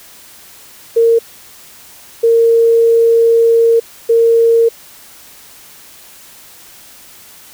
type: tone bursts at uneven times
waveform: sine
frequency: 460.4 Hz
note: A#4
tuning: 22 cents flat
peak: -6 dBFS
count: 3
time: 0.96-1.19 / 2.23-3.8 / 4.09-4.69 s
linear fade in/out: 10 ms
effects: white hiss -39 dBFS RMS until 7.53 s